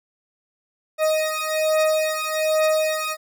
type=beating tone pair; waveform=40% pulse; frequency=624 / 625.2 Hz; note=D#5 / D#5; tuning=+5 / +8 cents; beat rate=1.2 Hz; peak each=-21 dBFS; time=0.98-3.17 s; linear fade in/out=50 ms; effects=none